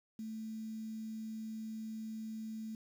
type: tone with quantisation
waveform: sine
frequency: 220 Hz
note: A3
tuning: in tune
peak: -40 dBFS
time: 0.19-2.75 s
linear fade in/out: 2 ms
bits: 10
effects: none